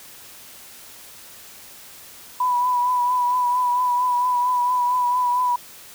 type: tone with vibrato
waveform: sine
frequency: 987.8 Hz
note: B5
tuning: in tune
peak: -17 dBFS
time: 2.4-5.56 s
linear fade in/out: 5 ms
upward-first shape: triangle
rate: 4.4 Hz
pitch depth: 35 cents each way
effects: white hiss -43 dBFS RMS until 5.94 s